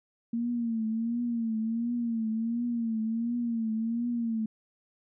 sine tone with vibrato, 229.9 Hz, A#3, 24 cents flat, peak -27 dBFS, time 0.33-4.46 s, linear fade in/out 5 ms, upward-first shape triangle, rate 1.4 Hz, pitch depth 90 cents each way, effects none

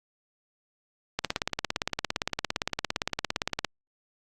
click train, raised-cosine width 0.2 ms, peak -9 dBFS, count 44, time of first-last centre 1.19-3.647 s, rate 17.5 Hz, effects Opus 48 kbps

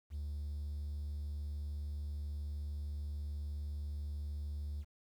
triangle tone, 73.42 Hz, D2, in tune, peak -35 dBFS, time 0.1-4.85 s, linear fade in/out 50 ms, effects tanh soft clip ceiling -33 dBFS + 11-bit

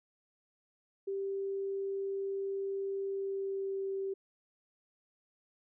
sine tone with pitch glide, 392 to 388.6 Hz, G4 to G4, 0 to -15 cents, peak -33 dBFS, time 1.07-4.14 s, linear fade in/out 10 ms, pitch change -15 cents, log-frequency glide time 3.07-3.91 s, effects none

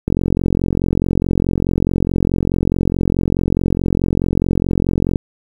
click train, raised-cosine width 3 ms, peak -3 dBFS, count 228, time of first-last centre 0.08-5.158 s, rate 44.7 Hz, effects 7-bit

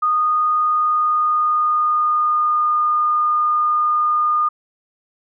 sine tone with pitch glide, 1233 to 1218.8 Hz, D#6 to D#6, -16 to -36 cents, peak -14 dBFS, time 0.02-4.49 s, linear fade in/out 10 ms, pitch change -20 cents, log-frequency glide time 0.51-2.79 s, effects none

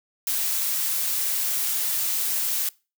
blue noise, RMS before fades -25 dBFS, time 0.27-2.69 s, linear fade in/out 2 ms, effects noise-tail reverb RT60 0.3 s tail -23 dB re dry

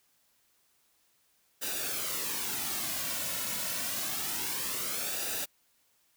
white noise with flanger, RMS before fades -34 dBFS, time 1.61-5.46 s, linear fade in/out 20 ms, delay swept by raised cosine 0.92 to 2.52 ms, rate 0.27 Hz, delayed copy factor -0.6, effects white hiss -70 dBFS RMS until 6.16 s

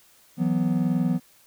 triangle chord, E suspended second, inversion none, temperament equal, 164.81 / 185 / 246.9 Hz, E3 / F#3 / B3, 0 / 0 / 0 cents, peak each -23 dBFS, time 0.37-1.2 s, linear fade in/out 50 ms, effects white hiss -57 dBFS RMS until 1.46 s

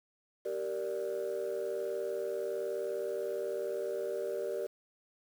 sine chord, G minor, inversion none, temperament equal with one note detuned, 386.4 / 466.2 / 587.3 Hz, G4 / Bb4 / D5, -25 / 0 / 0 cents, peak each -36 / -36 / -36 dBFS, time 0.45-4.67 s, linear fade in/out 10 ms, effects tanh soft clip ceiling -28 dBFS + 9-bit

